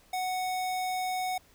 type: tone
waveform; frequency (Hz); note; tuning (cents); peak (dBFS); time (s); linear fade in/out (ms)
square; 740; F#5; 0; -30; 0.13-1.38; 5
effects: pink hiss -61 dBFS RMS until 1.54 s